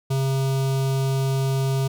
square tone with notch filter, 134.5 Hz, C3, 48 cents sharp, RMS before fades -22 dBFS, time 0.1-1.88 s, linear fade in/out 10 ms, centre 1800 Hz, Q 1.3, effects none

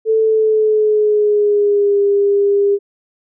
sine tone with pitch glide, 441.8 to 402.8 Hz, A4 to G4, +7 to +47 cents, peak -10 dBFS, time 0.05-2.79 s, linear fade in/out 50 ms, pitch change -160 cents, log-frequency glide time 0.19-2 s, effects none

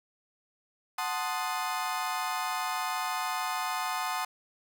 35% pulse chord, F# diminished seventh, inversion none, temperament equal, 740 / 880 / 1046.5 / 1244.5 Hz, F#5 / A5 / C6 / Eb6, 0 / 0 / 0 / 0 cents, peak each -34 dBFS, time 0.98-4.25 s, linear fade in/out 5 ms, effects none

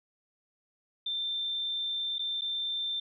sine tone with dropouts, 3571 Hz, A7, 25 cents sharp, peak -30 dBFS, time 1.06-3 s, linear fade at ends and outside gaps 5 ms, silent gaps 2.184-2.192 / 2.411-2.418 s, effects none

